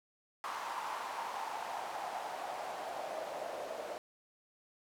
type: noise with band-pass filter sweep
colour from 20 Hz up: white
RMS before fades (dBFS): -41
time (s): 0.44-3.98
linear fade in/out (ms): 0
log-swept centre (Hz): 1000 to 590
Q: 4.2
effects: none